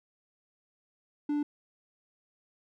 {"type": "tone", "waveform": "triangle", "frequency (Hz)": 293.7, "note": "D4", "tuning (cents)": 0, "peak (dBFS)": -25, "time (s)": [1.29, 1.43], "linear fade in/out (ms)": 5, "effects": []}